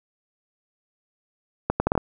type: accelerating click train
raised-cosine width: 1 ms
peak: -6 dBFS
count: 6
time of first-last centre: 1.7-1.977 s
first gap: 100 ms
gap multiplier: 0.7
effects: none